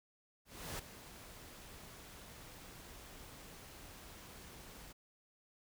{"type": "noise with ADSR envelope", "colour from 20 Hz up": "pink", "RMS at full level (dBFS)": -42, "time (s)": [0.45, 4.93], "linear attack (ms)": 340, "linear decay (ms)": 7, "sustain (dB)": -12, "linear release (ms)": 14, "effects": []}